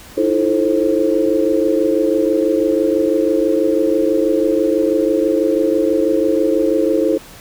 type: tone cluster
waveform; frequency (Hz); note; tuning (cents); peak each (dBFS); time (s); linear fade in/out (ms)
sine; 311.9 / 338 / 437.6 / 530; D#4 / E4 / A4 / C5; +4 / +43 / -9 / +22; -18; 0.17-7.18; 10
effects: pink hiss -39 dBFS RMS until 7.4 s